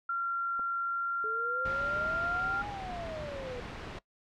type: tone with pitch glide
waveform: sine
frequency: 1376 to 1390.4 Hz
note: F6 to F6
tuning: -26 to -8 cents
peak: -29 dBFS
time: 0.09-2.62 s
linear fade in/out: 5 ms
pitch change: +18 cents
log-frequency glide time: 0.77-1.97 s
type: clicks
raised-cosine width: 1 ms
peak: -34 dBFS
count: 2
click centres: 0.593 / 0.597 s
type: exponential two-way sweep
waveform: sine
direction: up then down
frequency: 429.8 to 830.6 to 482.6 Hz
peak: -38 dBFS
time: 1.24-3.6 s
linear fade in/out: 0 ms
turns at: 2.67 s
type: noise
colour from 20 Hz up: pink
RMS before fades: -41 dBFS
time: 1.65-3.99 s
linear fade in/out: 5 ms
effects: noise-tail reverb RT60 0.1 s tail -20 dB re dry + low-pass 3000 Hz 12 dB/octave